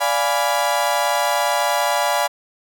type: chord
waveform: 35% pulse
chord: D diminished seventh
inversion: none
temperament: equal with one note detuned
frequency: 583.6 / 698.5 / 830.6 / 987.8 Hz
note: D5 / F5 / Ab5 / Cb6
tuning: -11 / 0 / 0 / 0 cents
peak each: -21 dBFS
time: 0-2.28 s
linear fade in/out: 20 ms
effects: none

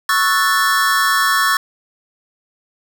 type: chord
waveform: square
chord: F# minor seventh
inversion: second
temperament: equal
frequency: 1108.7 / 1318.5 / 1480 / 1760 Hz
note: C#6 / E6 / F#6 / A6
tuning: 0 / 0 / 0 / 0 cents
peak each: -18 / -21 / -22 / -18 dBFS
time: 0.09-1.57 s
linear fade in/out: 2 ms
effects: none

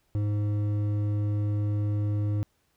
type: tone with hard clipping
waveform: sine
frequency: 103.83 Hz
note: G#2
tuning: in tune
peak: -26 dBFS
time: 0.15-2.43 s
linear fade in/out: 0 ms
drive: 8 dB
effects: pink hiss -71 dBFS RMS until 2.76 s

